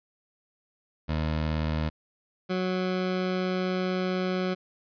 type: tone pair in turn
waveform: 20% pulse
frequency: 78.1 / 184.36 Hz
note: D#2 / F#3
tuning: +7 / -6 cents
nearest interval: octave + minor third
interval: 1487 cents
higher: second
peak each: -21 dBFS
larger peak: neither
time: 1.08-1.9 / 2.49-4.55 s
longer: second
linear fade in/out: 20 ms
effects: resampled to 11025 Hz